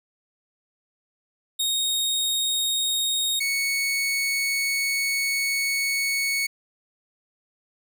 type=tone pair in turn; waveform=sawtooth; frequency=3729 / 2217 Hz; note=A#7 / C#7; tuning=0 / 0 cents; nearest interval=major sixth; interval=900 cents; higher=first; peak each=-19 / -19 dBFS; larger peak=neither; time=1.59-3.4 / 3.4-6.47 s; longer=second; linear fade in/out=10 ms; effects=10-bit